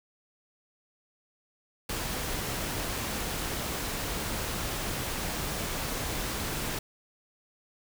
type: noise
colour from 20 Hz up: pink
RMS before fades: -33 dBFS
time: 1.89-6.79 s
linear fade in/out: 5 ms
effects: none